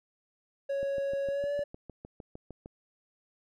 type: tone with pitch glide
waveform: triangle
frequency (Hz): 554.4 to 575.6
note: C#5 to D5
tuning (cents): 0 to -35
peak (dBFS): -27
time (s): 0.69-1.64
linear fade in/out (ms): 10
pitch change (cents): +65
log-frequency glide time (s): 1.28-1.53
type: click train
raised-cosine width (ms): 2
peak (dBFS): -30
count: 13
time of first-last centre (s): 0.83-2.659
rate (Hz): 6.56
effects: none

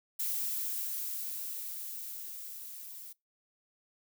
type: noise with level ramp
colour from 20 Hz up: violet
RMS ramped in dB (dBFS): -33 to -47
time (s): 0.19-3.13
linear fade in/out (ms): 10
effects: noise-tail reverb RT60 0.2 s tail -23 dB re dry

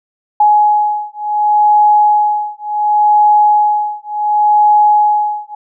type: beating tone pair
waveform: sine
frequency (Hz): 839 / 839.69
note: G#5 / G#5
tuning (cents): +17 / +19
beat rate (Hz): 0.69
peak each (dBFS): -11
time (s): 0.4-5.55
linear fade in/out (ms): 5
effects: none

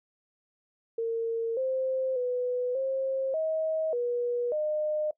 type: tone with pitch steps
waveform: sine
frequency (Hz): 457.3 / 523 / 496.2 / 533 / 635 / 483.4 / 609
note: A#4 / C5 / B4 / C5 / D#5 / B4 / D#5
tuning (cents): -33 / -1 / +8 / +32 / +35 / -37 / -37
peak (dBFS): -26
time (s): 0.98-5.11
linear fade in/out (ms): 5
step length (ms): 590
effects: noise-tail reverb RT60 0.1 s tail -20 dB re dry

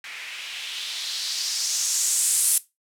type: noise with low-pass filter sweep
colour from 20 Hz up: violet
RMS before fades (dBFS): -26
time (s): 0.04-2.58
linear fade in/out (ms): 2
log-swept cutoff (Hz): 2100 to 10000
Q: 2.5
effects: noise-tail reverb RT60 0.2 s tail -17 dB re dry

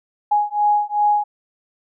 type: beating tone pair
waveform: sine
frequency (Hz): 830.6 / 833.2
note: G#5 / G#5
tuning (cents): 0 / +5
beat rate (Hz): 2.6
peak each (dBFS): -18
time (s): 0.31-1.24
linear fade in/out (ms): 10
effects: none

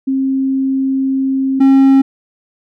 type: tone pair in turn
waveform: sine / triangle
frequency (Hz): 267.3 / 269.9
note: C4 / C#4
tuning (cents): +37 / -46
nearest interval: unison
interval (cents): 17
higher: second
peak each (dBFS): -12 / -3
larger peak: second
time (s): 0.07-1.6 / 1.6-2.02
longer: first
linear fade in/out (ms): 10
effects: none

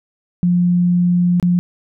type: tone with dropouts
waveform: sine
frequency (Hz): 176.6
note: F3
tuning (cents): +20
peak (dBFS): -11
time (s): 0.43-1.59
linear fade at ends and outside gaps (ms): 0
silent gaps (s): 1.399-1.427
effects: none

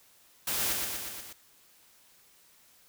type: noise with echo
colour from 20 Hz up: white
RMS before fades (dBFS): -31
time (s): 0.47-0.73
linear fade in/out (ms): 5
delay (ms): 120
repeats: 5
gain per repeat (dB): -3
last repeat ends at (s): 1.33
effects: white hiss -61 dBFS RMS until 2.88 s

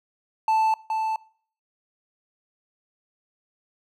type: tone with echo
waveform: triangle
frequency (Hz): 880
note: A5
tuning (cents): 0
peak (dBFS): -16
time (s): 0.48-0.74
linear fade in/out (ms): 2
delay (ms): 420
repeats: 1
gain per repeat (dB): -5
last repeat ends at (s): 1.16
effects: noise-tail reverb RT60 0.5 s tail -22 dB re dry

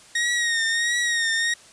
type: tone with vibrato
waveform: sawtooth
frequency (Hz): 1868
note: A#6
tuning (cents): +3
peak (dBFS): -17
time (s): 0.15-1.54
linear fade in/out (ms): 5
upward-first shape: triangle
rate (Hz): 1.5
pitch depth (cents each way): 60
effects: white hiss -49 dBFS RMS until 1.72 s + resampled to 22050 Hz

